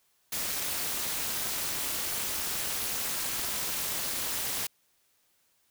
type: noise with amplitude modulation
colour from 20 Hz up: white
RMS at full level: -29 dBFS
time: 0.32-4.67 s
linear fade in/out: 5 ms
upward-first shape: sine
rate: 296 Hz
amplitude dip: 75%
effects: white hiss -70 dBFS RMS until 5.7 s